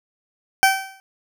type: tone with exponential decay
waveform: 20% pulse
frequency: 772 Hz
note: G5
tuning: 27 cents flat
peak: -4 dBFS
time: 0.63-1 s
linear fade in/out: 0 ms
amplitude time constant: 79 ms
effects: none